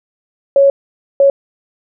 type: tone bursts at uneven times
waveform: sine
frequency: 554.4 Hz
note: C#5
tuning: in tune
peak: -5 dBFS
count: 2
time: 0.56-0.7 / 1.2-1.3 s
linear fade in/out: 2 ms
effects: none